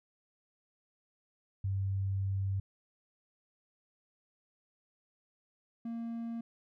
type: tone pair in turn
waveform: sine / triangle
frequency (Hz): 97.2 / 231.2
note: G2 / A#3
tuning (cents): -14 / -14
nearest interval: octave + minor third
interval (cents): 1500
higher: second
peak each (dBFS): -30 / -34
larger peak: first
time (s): 1.64-2.6 / 5.85-6.41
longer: first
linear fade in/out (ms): 5
effects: none